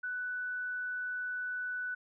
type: tone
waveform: sine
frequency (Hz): 1489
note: F#6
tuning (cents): +11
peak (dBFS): -34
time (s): 0.03-1.95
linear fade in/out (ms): 10
effects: none